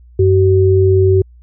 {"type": "tone pair together", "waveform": "sine", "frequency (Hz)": [95.11, 379.5], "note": ["F#2", "F#4"], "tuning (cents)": [48, 44], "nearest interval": "2 octaves", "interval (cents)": 2396, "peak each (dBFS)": -10, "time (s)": [0.19, 1.22], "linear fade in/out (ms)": 5, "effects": ["added 60 Hz sine -39 dBFS peak until 1.42 s"]}